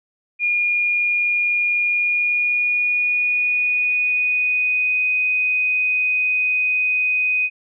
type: tone with pitch glide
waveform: sine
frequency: 2428 to 2498 Hz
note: D#7 to D#7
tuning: -43 to +6 cents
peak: -16 dBFS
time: 0.39-7.5 s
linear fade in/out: 50 ms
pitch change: +49 cents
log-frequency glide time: 1.87-5.04 s
effects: none